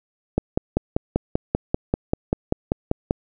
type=click train; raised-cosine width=2 ms; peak=-5 dBFS; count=15; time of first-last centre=0.38-3.109 s; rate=5.13 Hz; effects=none